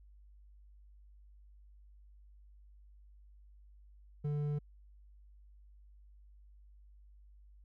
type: tone with hard clipping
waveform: sine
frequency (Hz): 146.83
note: D3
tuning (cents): 0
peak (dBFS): -34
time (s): 4.24-4.59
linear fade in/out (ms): 10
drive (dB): 6
effects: added 50 Hz sine -56 dBFS peak until 7.64 s